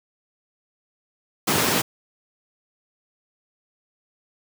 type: high-pass noise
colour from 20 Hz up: pink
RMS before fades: -21 dBFS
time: 1.47-1.82 s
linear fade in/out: 10 ms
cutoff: 120 Hz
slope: 24 dB/octave
effects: none